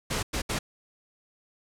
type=noise bursts at uneven times; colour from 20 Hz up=pink; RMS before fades=-29 dBFS; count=3; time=0.1-0.23 / 0.33-0.42 / 0.49-0.59 s; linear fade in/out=10 ms; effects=low-pass 10000 Hz 12 dB/octave